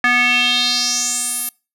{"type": "tone with band-pass filter sweep", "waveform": "square", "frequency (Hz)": 245, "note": "B3", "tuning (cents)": -14, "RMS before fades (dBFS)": -17, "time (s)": [0.04, 1.49], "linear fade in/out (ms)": 2, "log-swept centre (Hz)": [1800, 12000], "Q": 4.2, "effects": ["noise-tail reverb RT60 0.3 s tail -25 dB re dry"]}